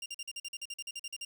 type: tone bursts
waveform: 20% pulse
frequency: 2794 Hz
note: F7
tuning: in tune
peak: -33 dBFS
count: 15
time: 0.02-1.25 s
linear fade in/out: 5 ms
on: 40 ms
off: 45 ms
effects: 10-bit